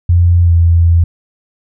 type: tone with pitch glide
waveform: sine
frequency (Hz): 86.9 to 84.52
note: F2 to E2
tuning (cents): -8 to +44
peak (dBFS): -5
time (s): 0.09-1.04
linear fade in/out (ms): 5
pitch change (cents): -48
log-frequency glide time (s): 0.43-0.52
effects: none